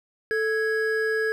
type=tone pair together; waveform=triangle; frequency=440 / 1661.2 Hz; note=A4 / G#6; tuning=0 / 0 cents; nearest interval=octave + major seventh; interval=2300 cents; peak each=-22 / -24 dBFS; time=0.31-1.32 s; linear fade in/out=0 ms; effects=none